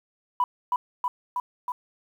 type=tone with echo; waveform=sine; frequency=987.8 Hz; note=B5; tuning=in tune; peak=-18 dBFS; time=0.4-0.44 s; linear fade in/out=2 ms; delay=320 ms; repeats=4; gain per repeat=-2 dB; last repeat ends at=1.72 s; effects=tanh soft clip ceiling -14 dBFS + 9-bit